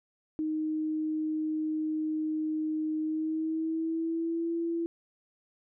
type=tone with pitch glide; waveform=sine; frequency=311.1 to 335.4 Hz; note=D#4 to E4; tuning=0 to +30 cents; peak=-28 dBFS; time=0.39-4.86 s; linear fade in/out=0 ms; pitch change=+130 cents; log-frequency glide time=3-4.53 s; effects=none